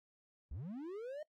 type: linear sweep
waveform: triangle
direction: up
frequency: 51.6 to 625 Hz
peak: -40 dBFS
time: 0.51-1.23 s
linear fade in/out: 5 ms
effects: noise-tail reverb RT60 0.1 s tail -21 dB re dry + AAC 48 kbps